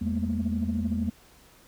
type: tone cluster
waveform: sine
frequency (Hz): 82.9 / 205 / 222.6 / 235.6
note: E2 / G#3 / A3 / A#3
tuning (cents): +10 / -22 / +20 / +19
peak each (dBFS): -30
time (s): 0.01-1.1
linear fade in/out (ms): 10
effects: tanh soft clip ceiling -18 dBFS + pink hiss -56 dBFS RMS until 1.67 s